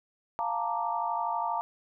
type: chord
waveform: sine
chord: Bb major seventh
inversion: second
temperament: equal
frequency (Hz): 698.5 / 880 / 932.3 / 1174.7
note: F5 / A5 / Bb5 / D6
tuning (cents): 0 / 0 / 0 / 0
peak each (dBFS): -34 / -34 / -31 / -36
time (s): 0.39-1.61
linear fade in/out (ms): 0
effects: none